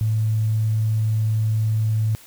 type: tone with tanh clipping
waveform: triangle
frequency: 109.5 Hz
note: A2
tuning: 8 cents flat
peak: -17 dBFS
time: 0.01-2.15 s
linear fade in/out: 0 ms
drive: 3 dB
effects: white hiss -47 dBFS RMS until 2.26 s